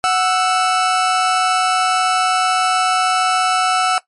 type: tone pair together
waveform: 40% pulse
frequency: 740 / 1318.5 Hz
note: F#5 / E6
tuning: 0 / 0 cents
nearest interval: minor seventh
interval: 1000 cents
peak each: -15 dBFS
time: 0.04-3.98 s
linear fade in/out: 0 ms
effects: noise-tail reverb RT60 0.1 s tail -17 dB re dry + MP3 48 kbps